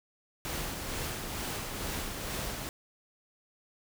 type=noise with tremolo; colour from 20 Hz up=pink; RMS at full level=-35 dBFS; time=0.45-2.69 s; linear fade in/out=0 ms; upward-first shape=sine; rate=2.2 Hz; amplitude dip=35%; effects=none